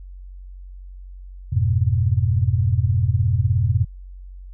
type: chord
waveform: sine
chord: F diminished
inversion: none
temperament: equal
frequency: 87.31 / 103.83 / 123.47 Hz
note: F2 / Ab2 / Cb3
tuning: 0 / 0 / 0 cents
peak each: -20 dBFS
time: 1.52-3.85 s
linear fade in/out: 10 ms
effects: added 46 Hz sine -35 dBFS peak until 4.53 s